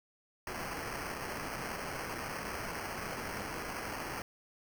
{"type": "noise with sample-and-hold", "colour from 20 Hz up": "white", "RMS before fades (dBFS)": -40, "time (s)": [0.47, 4.22], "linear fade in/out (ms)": 2, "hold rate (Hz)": 3675, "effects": []}